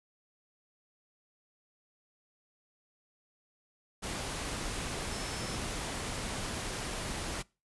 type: tone in noise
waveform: sine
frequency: 5280 Hz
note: E8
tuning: 2 cents sharp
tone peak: -47 dBFS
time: 5.11-5.57 s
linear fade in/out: 20 ms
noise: pink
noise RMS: -37 dBFS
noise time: 4.02-7.43 s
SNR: -13 dB
effects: noise-tail reverb RT60 0.3 s tail -24 dB re dry + resampled to 24000 Hz